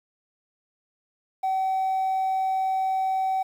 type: tone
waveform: triangle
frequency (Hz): 762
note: G5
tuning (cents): -49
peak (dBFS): -19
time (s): 1.43-3.43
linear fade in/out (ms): 10
effects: tanh soft clip ceiling -18 dBFS + 9-bit